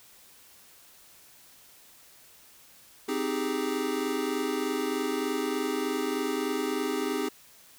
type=chord; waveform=square; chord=Ab major seventh; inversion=first; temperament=equal; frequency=261.6 / 311.1 / 392 / 415.3 Hz; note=C4 / Eb4 / G4 / Ab4; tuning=0 / 0 / 0 / 0 cents; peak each=-34 dBFS; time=3.08-7.29 s; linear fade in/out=10 ms; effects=white hiss -55 dBFS RMS until 7.78 s